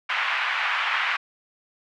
white band-pass noise, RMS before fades -25 dBFS, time 0.09-1.17 s, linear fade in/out 10 ms, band 950 to 2500 Hz, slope 24 dB/octave, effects none

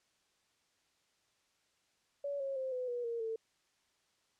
sine tone with pitch steps, 567 / 545.2 / 524.2 / 504 / 484.6 / 465.9 / 448 Hz, C#5 / C#5 / C5 / B4 / B4 / A#4 / A4, +39 / -29 / +3 / +35 / -33 / -1 / +31 cents, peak -35 dBFS, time 2.24-3.36 s, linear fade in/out 5 ms, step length 160 ms, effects white hiss -75 dBFS RMS until 4.39 s + low-pass 7000 Hz 12 dB/octave

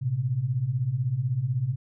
sine beating tone pair, 114.4 / 130.4 Hz, A#2 / C3, -32 / -5 cents, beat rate 16 Hz, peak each -29 / -25 dBFS, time 0.01-1.76 s, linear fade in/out 20 ms, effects none

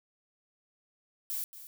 violet noise with echo, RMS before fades -35 dBFS, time 1.3-1.44 s, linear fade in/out 0 ms, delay 230 ms, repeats 1, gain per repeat -13 dB, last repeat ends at 1.67 s, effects none

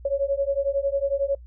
sine beating tone pair, 550 / 561 Hz, C#5 / C#5, -14 / +21 cents, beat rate 11 Hz, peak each -24 dBFS, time 0.05-1.35 s, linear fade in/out 5 ms, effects noise-tail reverb RT60 0.1 s tail -24 dB re dry + added 60 Hz sine -41 dBFS peak until 1.46 s

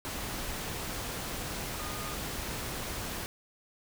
sine tone in noise, 1225 Hz, D#6, 27 cents flat, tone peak -43 dBFS, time 1.79-2.14 s, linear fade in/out 0 ms, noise pink, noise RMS -37 dBFS, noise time 0.05-3.26 s, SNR -9 dB, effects none

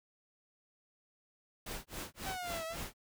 pink noise with tremolo, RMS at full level -41 dBFS, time 1.66-2.94 s, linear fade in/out 5 ms, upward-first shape sine, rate 3.7 Hz, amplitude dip 100%
sawtooth exponential two-way sweep, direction down then up, 787 to 641 to 689 Hz, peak -35 dBFS, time 2.23-2.77 s, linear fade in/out 50 ms, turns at 2.65 s
effects none

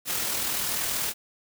white noise with amplitude modulation, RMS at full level -27 dBFS, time 0.05-1.14 s, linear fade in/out 50 ms, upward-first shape sine, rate 40.7 Hz, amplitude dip 30%, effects none

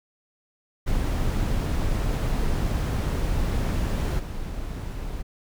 brown noise with level steps, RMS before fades -24 / -32 dBFS, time 0.86-5.23 s, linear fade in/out 20 ms, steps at 4.19 s, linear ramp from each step 5 ms, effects none

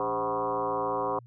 sine tone with frequency modulation, 746 Hz, F#5, 14 cents sharp, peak -26 dBFS, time 0-1.19 s, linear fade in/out 2 ms, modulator 114 Hz, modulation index 3.5, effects added 120 Hz sine -48 dBFS peak until 1.26 s

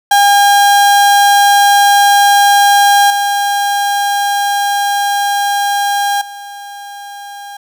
35% pulse tone with level steps, 808 Hz, G#5, 48 cents flat, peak -4 / -10 / -25 dBFS, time 0.11-7.57 s, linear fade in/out 5 ms, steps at 3.1 / 6.21 s, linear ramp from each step 5 ms, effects none

